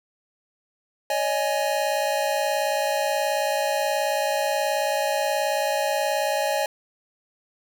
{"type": "chord", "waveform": "square", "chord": "C# suspended second", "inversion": "none", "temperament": "equal with one note detuned", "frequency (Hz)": [563.7, 622.3, 830.6], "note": ["C#5", "D#5", "G#5"], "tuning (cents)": [29, 0, 0], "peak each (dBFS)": -27, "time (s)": [1.1, 6.66], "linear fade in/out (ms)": 2, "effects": []}